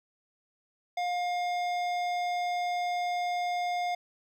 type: tone with hard clipping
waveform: sine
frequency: 710 Hz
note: F5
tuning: 28 cents sharp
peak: -30 dBFS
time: 0.97-3.95 s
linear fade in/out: 5 ms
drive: 13 dB
effects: none